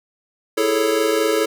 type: chord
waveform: square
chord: A major seventh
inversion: second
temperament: equal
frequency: 329.6 / 415.3 / 440 / 554.4 Hz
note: E4 / G#4 / A4 / C#5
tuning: 0 / 0 / 0 / 0 cents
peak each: -24 / -24 / -20 / -24 dBFS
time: 0.57-1.46 s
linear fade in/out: 10 ms
effects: none